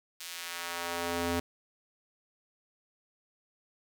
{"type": "tone with high-pass filter sweep", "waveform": "square", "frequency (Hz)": 85.9, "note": "F2", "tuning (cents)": -28, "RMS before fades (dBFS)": -35, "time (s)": [0.2, 1.4], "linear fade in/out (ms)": 5, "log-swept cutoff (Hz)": [3600, 190], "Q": 0.71, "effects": []}